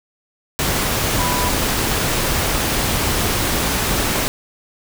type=tone in noise; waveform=sine; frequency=987.8 Hz; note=B5; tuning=in tune; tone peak=-22 dBFS; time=1.19-1.49 s; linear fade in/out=0 ms; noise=pink; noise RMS=-19 dBFS; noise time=0.59-4.28 s; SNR=-6 dB; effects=none